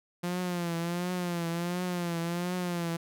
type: tone with vibrato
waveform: sawtooth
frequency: 174.2 Hz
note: F3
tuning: 4 cents flat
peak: -26 dBFS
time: 0.23-2.97 s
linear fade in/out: 10 ms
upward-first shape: triangle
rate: 1.4 Hz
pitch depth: 79 cents each way
effects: none